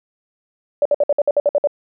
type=tone bursts; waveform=sine; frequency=580 Hz; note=D5; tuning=22 cents flat; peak=-11 dBFS; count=10; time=0.82-1.673 s; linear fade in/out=2 ms; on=34 ms; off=57 ms; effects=none